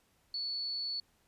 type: tone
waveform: sine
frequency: 4435 Hz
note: C#8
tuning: in tune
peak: -34 dBFS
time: 0.34-1 s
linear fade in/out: 2 ms
effects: pink hiss -71 dBFS RMS until 1.27 s + resampled to 32000 Hz